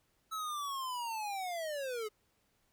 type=linear sweep; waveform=square; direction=down; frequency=1310 to 415 Hz; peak=-37 dBFS; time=0.31-2.09 s; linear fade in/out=20 ms; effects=pink hiss -75 dBFS RMS until 2.72 s